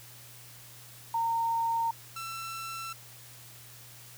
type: tone pair in turn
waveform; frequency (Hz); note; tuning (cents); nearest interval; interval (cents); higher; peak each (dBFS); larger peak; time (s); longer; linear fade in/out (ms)
sine / sawtooth; 918 / 1340.5; A#5 / E6; -27 / +29; perfect fifth; 656; second; -26 / -33; first; 1.14-1.91 / 2.16-2.93; neither; 5
effects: added 120 Hz sine -54 dBFS peak until 4.17 s + white hiss -51 dBFS RMS until 4.17 s